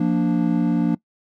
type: chord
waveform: triangle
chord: Bb major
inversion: second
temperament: equal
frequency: 174.61 / 233.1 / 293.7 Hz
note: F3 / Bb3 / D4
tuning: 0 / 0 / 0 cents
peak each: -19 dBFS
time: 0-0.95 s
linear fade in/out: 5 ms
effects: noise-tail reverb RT60 0.1 s tail -21 dB re dry